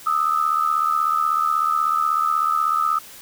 sine tone pair together, 1228 / 1304.3 Hz, D#6 / E6, -23 / -19 cents, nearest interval minor second, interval 104 cents, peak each -20 dBFS, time 0.06-2.99 s, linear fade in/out 10 ms, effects white hiss -42 dBFS RMS until 3.21 s

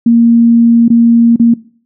sine tone with dropouts, 233.1 Hz, A#3, in tune, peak -3 dBFS, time 0.06-1.54 s, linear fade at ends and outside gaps 5 ms, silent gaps 0.882-0.901 / 1.361-1.397 s, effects noise-tail reverb RT60 0.5 s tail -21 dB re dry

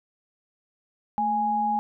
sine tone pair together, 220.2 / 830.6 Hz, A3 / G#5, +2 / 0 cents, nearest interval octave + major seventh, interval 2298 cents, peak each -31 / -22 dBFS, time 1.18-1.79 s, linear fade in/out 0 ms, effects none

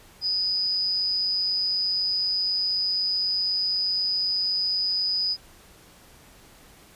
sine tone with amplitude modulation, 4974 Hz, D#8, 1 cent flat, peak -20 dBFS, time 0.21-5.37 s, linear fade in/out 50 ms, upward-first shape sine, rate 188 Hz, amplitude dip 50%, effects pink hiss -52 dBFS RMS until 6.95 s + resampled to 32000 Hz

